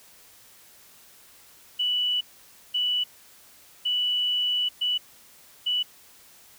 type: tone bursts at uneven times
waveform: sine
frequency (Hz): 2960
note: F#7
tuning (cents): 0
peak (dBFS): -22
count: 5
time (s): 1.79-2.21 / 2.74-3.04 / 3.85-4.69 / 4.81-4.98 / 5.66-5.83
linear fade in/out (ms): 10
effects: white hiss -53 dBFS RMS until 6.58 s